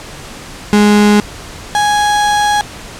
35% pulse tone pair in turn, 207.7 / 830.8 Hz, G#3 / G#5, 0 / 0 cents, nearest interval 2 octaves, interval 2400 cents, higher second, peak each -4 / -8 dBFS, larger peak first, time 0.73-1.2 / 1.75-2.61 s, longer second, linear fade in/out 0 ms, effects pink hiss -30 dBFS RMS until 2.99 s + low-pass 9000 Hz 12 dB/octave

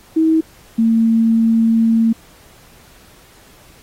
sine tone pair in turn, 320.3 / 226.5 Hz, E4 / A#3, -50 / -50 cents, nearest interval tritone, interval 600 cents, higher first, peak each -10 dBFS, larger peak neither, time 0.16-0.41 / 0.78-2.13 s, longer second, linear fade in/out 10 ms, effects pink hiss -47 dBFS RMS until 3.82 s + AAC 48 kbps

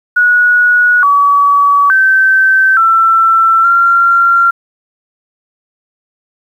sine tone with pitch steps, 1460 / 1138 / 1546 / 1340 / 1378 Hz, F#6 / C#6 / G6 / E6 / F6, -24 / +45 / -24 / +28 / -24 cents, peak -5 dBFS, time 0.16-4.51 s, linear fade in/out 10 ms, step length 870 ms, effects 7-bit

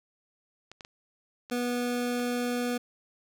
clicks, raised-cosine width 0.2 ms, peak -27 dBFS, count 5, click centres 0.716 / 0.808 / 0.849 / 1.499 / 2.196 s
25% pulse tone, 244 Hz, B3, 21 cents flat, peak -24 dBFS, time 1.51-2.78 s, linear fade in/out 10 ms
effects none

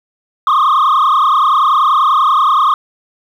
sine tone with frequency modulation, 1154 Hz, D6, 31 cents flat, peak -5 dBFS, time 0.47-2.74 s, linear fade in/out 2 ms, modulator 30.4 Hz, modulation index 3.3, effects tanh soft clip ceiling -7 dBFS + 7-bit

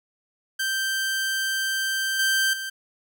sawtooth tone with level steps, 1565 Hz, G6, 3 cents flat, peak -20 / -16 / -26 dBFS, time 0.59-2.7 s, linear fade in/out 10 ms, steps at 2.19 / 2.53 s, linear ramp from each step 5 ms, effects none

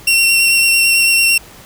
sawtooth tone with vibrato, 2729 Hz, F7, 41 cents flat, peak -6 dBFS, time 0.07-1.38 s, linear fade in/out 5 ms, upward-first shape sine, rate 9 Hz, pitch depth 13 cents each way, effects pink hiss -39 dBFS RMS until 1.65 s

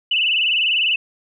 sine tone with vibrato, 2794 Hz, F7, in tune, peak -15 dBFS, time 0.11-0.96 s, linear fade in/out 5 ms, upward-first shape sine, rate 20 Hz, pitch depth 130 cents each way, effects none

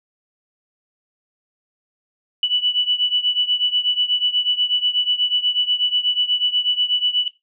sine beating tone pair, 2960 / 2968.2 Hz, F#7 / F#7, 0 / +5 cents, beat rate 8.2 Hz, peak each -18 / -21 dBFS, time 2.43-7.28 s, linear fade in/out 2 ms, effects noise-tail reverb RT60 0.2 s tail -17 dB re dry

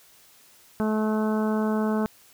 harmonic tone, 215.9 Hz, A3, 33 cents flat, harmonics 1 / 2 / 3 / 4 / 5 / 6 / 7, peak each -23 / -29 / -33 / -35 / -37 / -39 / -40 dBFS, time 0.8-2.06 s, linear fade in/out 0 ms, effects white hiss -55 dBFS RMS until 2.33 s

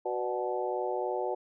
harmonic tone with a mistuned harmonic, 123.6 Hz, B2, 2 cents sharp, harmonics 3 / 4 / 5 / 6 / 7, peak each -34 / -35 / -36 / -37 / -37 dBFS, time 0.05-1.35 s, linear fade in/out 10 ms, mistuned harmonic 5, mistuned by -59 cents, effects none

